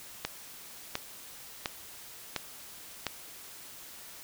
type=click train; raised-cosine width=0.2 ms; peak=-13 dBFS; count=5; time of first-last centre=0.25-3.067 s; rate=1.42 Hz; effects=white hiss -48 dBFS RMS until 4.23 s